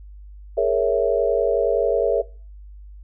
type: chord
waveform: sine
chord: A# half-diminished seventh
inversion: third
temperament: equal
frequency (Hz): 415.3 / 466.2 / 554.4 / 659.3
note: G#4 / A#4 / C#5 / E5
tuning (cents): 0 / 0 / 0 / 0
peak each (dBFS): -23 / -21 / -22 / -22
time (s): 0.57-2.22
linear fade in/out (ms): 10
effects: noise-tail reverb RT60 0.4 s tail -22 dB re dry + added 50 Hz sine -38 dBFS peak until 3.03 s